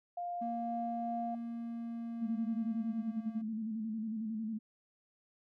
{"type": "tone", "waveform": "sine", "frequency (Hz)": 702, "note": "F5", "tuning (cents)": 9, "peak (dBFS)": -36, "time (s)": [0.17, 1.35], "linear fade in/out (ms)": 5}
{"type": "tone with pitch glide", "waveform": "triangle", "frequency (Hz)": [233.1, 230.4], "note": ["A#3", "A#3"], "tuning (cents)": [0, -20], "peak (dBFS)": -36, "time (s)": [0.41, 3.42], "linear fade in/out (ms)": 10, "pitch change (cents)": -20, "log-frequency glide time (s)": [1.39, 2.7]}
{"type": "tone with vibrato", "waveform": "sine", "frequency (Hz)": 220, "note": "A3", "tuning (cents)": 0, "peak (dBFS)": -35, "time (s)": [2.21, 4.59], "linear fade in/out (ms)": 20, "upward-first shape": "square", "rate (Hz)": 11, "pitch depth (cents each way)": 49}
{"effects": []}